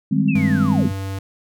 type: chord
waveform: sine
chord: Ab major seventh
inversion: second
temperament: equal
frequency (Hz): 155.56 / 196 / 207.7 / 261.6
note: Eb3 / G3 / Ab3 / C4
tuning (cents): 0 / 0 / 0 / 0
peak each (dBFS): -20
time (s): 0.11-0.88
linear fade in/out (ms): 10
type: linear sweep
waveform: sine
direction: down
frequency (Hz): 2735 to 49.62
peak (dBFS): -27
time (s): 0.28-0.93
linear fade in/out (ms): 10
type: tone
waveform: square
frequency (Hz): 96.9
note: G2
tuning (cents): -20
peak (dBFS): -25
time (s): 0.35-1.19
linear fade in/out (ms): 5
effects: none